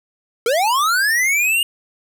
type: linear sweep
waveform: square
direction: up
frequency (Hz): 433.9 to 2873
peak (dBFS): -15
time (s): 0.46-1.63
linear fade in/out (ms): 2
effects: none